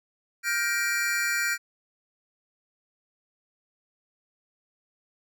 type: chord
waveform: square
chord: G minor seventh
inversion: third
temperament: just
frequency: 1411.2 / 1568 / 1881.6 / 2352 Hz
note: F6 / G6 / Bb6 / D7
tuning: +18 / 0 / +16 / +2 cents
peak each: -31 dBFS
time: 0.43-1.58 s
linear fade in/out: 50 ms
effects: none